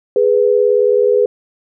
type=tone pair together; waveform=sine; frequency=415 / 493.9 Hz; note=G#4 / B4; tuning=-1 / 0 cents; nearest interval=minor third; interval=301 cents; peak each=-12 dBFS; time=0.16-1.26 s; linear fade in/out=2 ms; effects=none